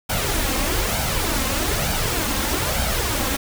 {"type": "noise with flanger", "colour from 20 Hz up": "pink", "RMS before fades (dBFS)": -22, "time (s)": [0.09, 3.37], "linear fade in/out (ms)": 10, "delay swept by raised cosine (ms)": [1.3, 3.8], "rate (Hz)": 1.1, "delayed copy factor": 0.55, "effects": []}